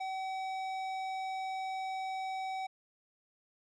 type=tone with tanh clipping; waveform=sine; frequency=761 Hz; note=F#5; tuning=48 cents sharp; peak=-37 dBFS; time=0-2.67 s; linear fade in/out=10 ms; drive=14 dB; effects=none